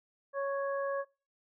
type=harmonic tone; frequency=554.4 Hz; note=C#5; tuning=in tune; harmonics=1 / 2 / 3; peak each=-32 / -38 / -42 dBFS; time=0.33-1.05 s; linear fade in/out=50 ms; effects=noise-tail reverb RT60 0.4 s tail -25 dB re dry